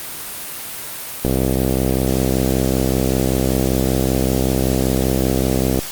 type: click train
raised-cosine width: 2 ms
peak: -4 dBFS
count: 297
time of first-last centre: 1.25-5.79 s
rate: 65.2 Hz
effects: white hiss -29 dBFS RMS until 5.91 s + Opus 32 kbps